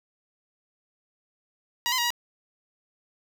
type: tone with pitch steps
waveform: 10% pulse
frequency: 956 / 1023 / 951 / 959 Hz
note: A#5 / C6 / A#5 / A#5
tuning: +43 / -39 / +34 / +49 cents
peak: -15 dBFS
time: 1.86-2.104 s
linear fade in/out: 0 ms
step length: 61 ms
effects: none